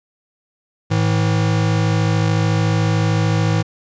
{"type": "tone pair together", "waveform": "square", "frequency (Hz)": [107.7, 161.37], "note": ["A2", "E3"], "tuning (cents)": [-37, -37], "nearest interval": "perfect fifth", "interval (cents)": 700, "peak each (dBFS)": [-17, -19], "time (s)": [0.9, 3.63], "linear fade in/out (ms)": 20, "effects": ["resampled to 16000 Hz", "9-bit"]}